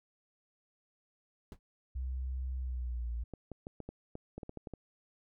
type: noise with exponential decay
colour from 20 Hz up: brown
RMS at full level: -38 dBFS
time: 1.52-1.59 s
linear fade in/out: 1 ms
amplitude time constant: 15 ms
type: tone with pitch glide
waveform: sine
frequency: 64.4 to 58.38 Hz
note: C2 to A#1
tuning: -27 to +3 cents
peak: -34 dBFS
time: 1.95-3.24 s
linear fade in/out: 10 ms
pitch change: -170 cents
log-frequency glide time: 2.58-3.12 s
type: clicks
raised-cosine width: 2 ms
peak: -29 dBFS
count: 12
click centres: 3.337 / 3.517 / 3.669 / 3.803 / 3.89 / 4.154 / 4.38 / 4.432 / 4.494 / 4.573 / 4.672 / 4.737 s
effects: none